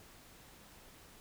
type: silence
effects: pink hiss -58 dBFS RMS until 1.2 s